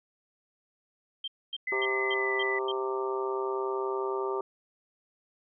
sine tone bursts, 3162 Hz, G7, 14 cents sharp, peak -32 dBFS, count 6, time 1.24-2.718 s, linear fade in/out 5 ms, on 38 ms, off 250 ms
sine tone with pitch glide, 2028 to 1989.7 Hz, B6 to B6, +45 to +12 cents, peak -29 dBFS, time 1.67-2.59 s, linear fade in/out 5 ms, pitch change -33 cents, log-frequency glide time 2.04-2.32 s
harmonic tone, 130.81 Hz, C3, in tune, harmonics 3 / 4 / 5 / 6 / 7 / 8 / 9, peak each -30 / -40 / -42 / -46 / -37 / -47 / -37 dBFS, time 1.72-4.41 s, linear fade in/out 2 ms
effects none

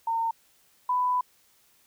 sine tone pair in turn, 912 / 995.9 Hz, A#5 / B5, -38 / +14 cents, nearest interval major second, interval 152 cents, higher second, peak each -24 / -22 dBFS, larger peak second, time 0.07-0.31 / 0.89-1.21 s, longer second, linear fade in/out 5 ms, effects white hiss -63 dBFS RMS until 1.86 s

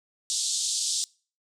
white band-pass noise, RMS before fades -28 dBFS, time 0.3-1.04 s, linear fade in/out 0 ms, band 3500 to 8600 Hz, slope 48 dB/octave, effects noise-tail reverb RT60 0.4 s tail -25 dB re dry

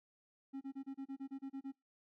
triangle tone bursts, 271.2 Hz, C#4, 38 cents flat, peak -39 dBFS, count 11, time 0.53-1.722 s, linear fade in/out 20 ms, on 82 ms, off 29 ms, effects noise-tail reverb RT60 0.2 s tail -23 dB re dry

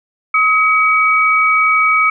sine tone pair together, 1271 / 2268 Hz, D#6 / C#7, +36 / +39 cents, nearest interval minor seventh, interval 1003 cents, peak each -12 dBFS, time 0.34-2.1 s, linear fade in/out 5 ms, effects none

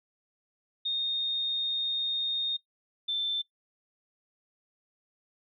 sine tone pair in turn, 3686 / 3546 Hz, A#7 / A7, -20 / +13 cents, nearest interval minor second, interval 67 cents, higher first, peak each -27 dBFS, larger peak neither, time 0.85-2.57 / 3.08-3.42 s, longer first, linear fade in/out 10 ms, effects noise-tail reverb RT60 0.1 s tail -18 dB re dry

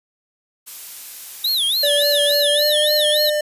blue noise, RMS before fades -33 dBFS, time 0.66-2.37 s, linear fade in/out 20 ms
square tone with vibrato, 3705 Hz, A#7, 11 cents flat, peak -17 dBFS, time 1.44-3.3 s, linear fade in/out 5 ms, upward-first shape sine, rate 3.5 Hz, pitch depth 250 cents each way
square tone with pitch glide, 579 to 600.5 Hz, D5 to D5, -25 to +38 cents, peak -18 dBFS, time 1.83-3.41 s, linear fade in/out 5 ms, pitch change +63 cents, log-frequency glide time 2.47-2.74 s
effects resampled to 32000 Hz

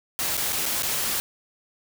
white noise with dropouts, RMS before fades -26 dBFS, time 0.19-1.2 s, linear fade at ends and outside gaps 0 ms, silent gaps 0.369-0.376 / 0.523-0.528 / 0.656-0.661 / 0.823-0.832 s, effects none

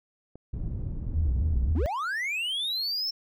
clicks, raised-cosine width 2 ms, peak -31 dBFS, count 2, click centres 0.356 / 1.752 s
pink low-pass noise, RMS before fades -32 dBFS, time 0.53-1.74 s, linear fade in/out 10 ms, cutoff 150 Hz, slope 12 dB/octave
sine tone with vibrato, 70.4 Hz, C#2, 27 cents sharp, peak -23 dBFS, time 1.14-1.86 s, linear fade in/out 0 ms, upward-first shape square, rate 3.7 Hz, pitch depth 200 cents each way
triangle linear sweep, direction up, 190 to 5400 Hz, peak -26 dBFS, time 1.75-3.11 s, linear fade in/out 10 ms
effects none

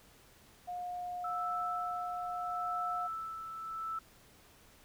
sine tone, 715 Hz, F5, 41 cents sharp, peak -37 dBFS, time 0.67-3.08 s, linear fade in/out 20 ms
sine tone with tremolo, 1318.5 Hz, E6, in tune, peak -34 dBFS, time 1.24-3.99 s, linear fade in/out 5 ms, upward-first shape sine, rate 0.78 Hz, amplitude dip 55%
effects pink hiss -61 dBFS RMS until 4.84 s

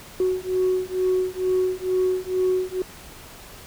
sine beating tone pair, 369.1 / 371.3 Hz, F#4 / F#4, -4 / +6 cents, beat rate 2.2 Hz, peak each -22 dBFS, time 0.2-2.82 s, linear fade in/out 2 ms, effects tanh soft clip ceiling -14 dBFS + pink hiss -43 dBFS RMS until 3.66 s

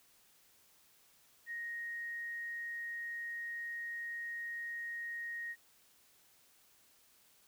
sine tone, 1871 Hz, A#6, 6 cents sharp, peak -39 dBFS, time 1.46-5.56 s, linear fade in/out 50 ms, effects white hiss -67 dBFS RMS until 7.47 s

